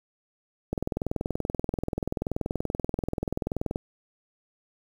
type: click train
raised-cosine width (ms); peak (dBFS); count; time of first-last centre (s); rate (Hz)
2; -14; 64; 0.73-3.759; 20.8
effects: 8-bit

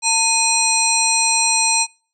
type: harmonic tone with a mistuned harmonic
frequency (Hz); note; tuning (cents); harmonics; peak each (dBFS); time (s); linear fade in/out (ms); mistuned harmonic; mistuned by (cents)
830.6; G#5; 0; 1 / 3 / 5 / 7 / 9 / 10; -21 / -21 / -21 / -21 / -21 / -21; 0.02-1.87; 50; 1; +140
effects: noise-tail reverb RT60 0.4 s tail -24 dB re dry

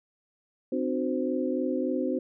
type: tone cluster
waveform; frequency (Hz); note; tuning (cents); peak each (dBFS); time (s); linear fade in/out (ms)
sine; 258 / 301.4 / 365 / 519; C4 / D4 / F#4 / C5; -24 / +45 / -24 / -14; -29 / -32 / -32 / -32; 0.72-2.19; 5
effects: none

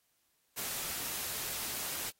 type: noise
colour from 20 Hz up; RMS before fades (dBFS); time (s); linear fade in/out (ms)
white; -38; 0.56-2.11; 20
effects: white hiss -75 dBFS RMS until 2.19 s + AAC 48 kbps

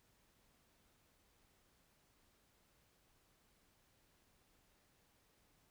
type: silence
effects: pink hiss -74 dBFS RMS until 5.7 s

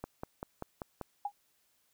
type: click train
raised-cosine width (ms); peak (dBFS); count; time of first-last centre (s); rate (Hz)
1; -24; 6; 0.04-1.013; 5.14
type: tone with exponential decay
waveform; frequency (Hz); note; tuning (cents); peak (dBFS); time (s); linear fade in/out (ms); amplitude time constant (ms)
sine; 815; G#5; -33; -28; 1.25-1.32; 5; 15
effects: white hiss -73 dBFS RMS until 1.93 s

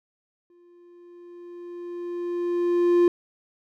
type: tone with exponential growth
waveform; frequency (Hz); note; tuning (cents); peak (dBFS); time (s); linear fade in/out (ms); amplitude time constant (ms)
triangle; 349.2; F4; 0; -12; 0.5-3.08; 2; 560
effects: none

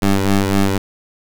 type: ring-modulated tone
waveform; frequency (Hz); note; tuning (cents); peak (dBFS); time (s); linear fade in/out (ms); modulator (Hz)
20% pulse; 98; G2; 0; -5; 0.02-0.78; 5; 100
effects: none

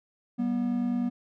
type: tone pair together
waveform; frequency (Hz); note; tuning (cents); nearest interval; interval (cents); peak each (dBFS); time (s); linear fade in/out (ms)
triangle; 192.7 / 242.5; G3 / B3; -29 / -31; major third; 398; -30 / -24; 0.38-1.1; 20
effects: none

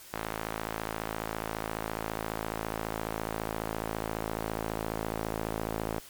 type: tone with band-pass filter sweep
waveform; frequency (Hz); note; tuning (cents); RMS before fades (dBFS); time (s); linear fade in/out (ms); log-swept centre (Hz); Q
sawtooth; 54.6; A1; -13; -35; 0.13-6; 0; 1200 to 620; 0.72
effects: white hiss -50 dBFS RMS until 6.09 s + MP3 96 kbps

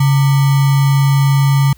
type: tone with sample-and-hold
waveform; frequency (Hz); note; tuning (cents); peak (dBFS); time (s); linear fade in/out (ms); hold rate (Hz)
sine; 138.59; C#3; 0; -8; 0-1.73; 5; 1050
effects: added 60 Hz sine -42 dBFS peak until 1.77 s + white hiss -52 dBFS RMS until 1.77 s

